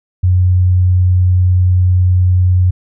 sine tone, 91 Hz, F#2, 28 cents flat, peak -7 dBFS, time 0.23-2.71 s, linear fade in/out 10 ms, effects none

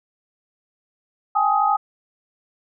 sine tone cluster, 797 / 849 / 1256 Hz, G5 / G#5 / D#6, +28 / +38 / +16 cents, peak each -20 dBFS, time 1.35-1.77 s, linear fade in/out 10 ms, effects none

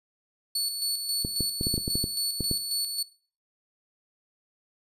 sawtooth tone with tremolo, 4435 Hz, C#8, in tune, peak -22 dBFS, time 0.55-3.03 s, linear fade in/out 5 ms, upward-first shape square, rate 3.7 Hz, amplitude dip 45%
clicks, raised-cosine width 3 ms, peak -16 dBFS, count 11, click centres 1.249 / 1.407 / 1.611 / 1.669 / 1.741 / 1.779 / 1.879 / 1.955 / 2.041 / 2.407 / 2.513 s
effects noise-tail reverb RT60 0.4 s tail -19 dB re dry + resampled to 32000 Hz

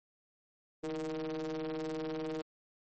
square ring-modulated tone, 77 Hz, D#2, 17 cents flat, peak -33 dBFS, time 0.83-2.42 s, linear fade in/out 10 ms, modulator 395 Hz, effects MP3 32 kbps

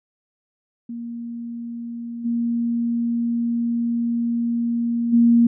sine tone with level steps, 234.8 Hz, A#3, 13 cents sharp, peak -28 / -19 / -11 dBFS, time 0.89-5.47 s, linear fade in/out 5 ms, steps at 2.24 / 5.12 s, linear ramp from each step 20 ms, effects none

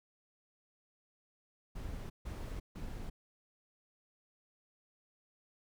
brown noise bursts, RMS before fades -42 dBFS, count 3, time 1.75-3.1 s, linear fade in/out 10 ms, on 350 ms, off 150 ms, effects none

